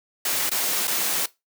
white noise with dropouts, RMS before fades -24 dBFS, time 0.25-1.26 s, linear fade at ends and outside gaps 5 ms, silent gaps 0.496-0.514 / 0.873-0.877 s, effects noise-tail reverb RT60 0.2 s tail -19 dB re dry + high-pass 200 Hz 12 dB/octave

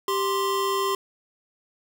square tone pair together, 392 / 1046.5 Hz, G4 / C6, 0 / 0 cents, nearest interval octave + perfect fourth, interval 1700 cents, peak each -26 dBFS, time 0.08-0.95 s, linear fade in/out 2 ms, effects none

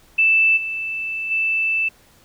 sine tone with level steps, 2644 Hz, E7, 5 cents sharp, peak -12 / -23 / -17 dBFS, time 0.18-1.89 s, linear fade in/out 10 ms, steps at 0.56 / 1.3 s, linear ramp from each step 20 ms, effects pink hiss -53 dBFS RMS until 2.24 s

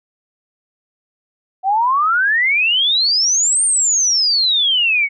sine exponential two-way sweep, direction up then down, 740 to 9000 to 2184 Hz, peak -12 dBFS, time 1.63-5.09 s, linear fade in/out 50 ms, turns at 3.64 s, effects none

